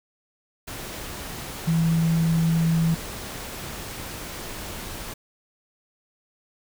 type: tone in noise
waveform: sine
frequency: 164.4 Hz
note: E3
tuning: 4 cents flat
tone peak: -18 dBFS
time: 1.67-2.95 s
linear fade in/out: 10 ms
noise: pink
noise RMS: -35 dBFS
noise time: 0.67-5.14 s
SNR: +14 dB
effects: none